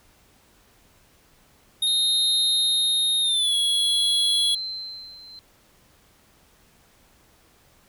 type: tone with pitch glide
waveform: square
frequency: 3716 to 3349 Hz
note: A#7 to G#7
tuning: -6 to +14 cents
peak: -20 dBFS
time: 1.82-4.55 s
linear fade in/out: 5 ms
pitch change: -180 cents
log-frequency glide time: 3.21-3.55 s
type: tone with tremolo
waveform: sine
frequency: 4100 Hz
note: C8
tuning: 36 cents flat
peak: -25 dBFS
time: 1.87-5.39 s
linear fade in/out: 0 ms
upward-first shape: sine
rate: 0.52 Hz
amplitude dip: 85%
effects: pink hiss -58 dBFS RMS until 7.88 s